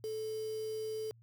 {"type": "tone with quantisation", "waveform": "sine", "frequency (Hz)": 435.8, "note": "A4", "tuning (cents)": -17, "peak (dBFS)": -36, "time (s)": [0.04, 1.11], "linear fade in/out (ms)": 0, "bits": 8, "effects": ["added 115 Hz sine -58 dBFS peak until 1.22 s"]}